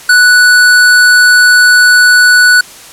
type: tone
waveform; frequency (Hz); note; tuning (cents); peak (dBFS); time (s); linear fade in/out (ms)
square; 1480; F#6; 0; -3; 0.09-2.61; 5
effects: white hiss -32 dBFS RMS until 2.92 s + low-pass 11000 Hz 12 dB/octave